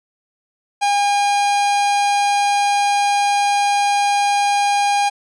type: tone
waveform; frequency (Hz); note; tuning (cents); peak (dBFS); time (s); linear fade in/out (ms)
45% pulse; 811; G#5; -41; -14; 0.81-5.1; 20
effects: resampled to 22050 Hz